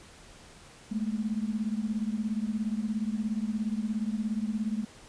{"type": "beating tone pair", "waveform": "sine", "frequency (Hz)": [210, 227], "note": ["G#3", "A#3"], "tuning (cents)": [19, -46], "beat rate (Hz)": 17, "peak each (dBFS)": [-30, -32], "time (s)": [0.91, 4.85], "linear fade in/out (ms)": 10, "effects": ["pink hiss -52 dBFS RMS until 5.08 s", "resampled to 22050 Hz"]}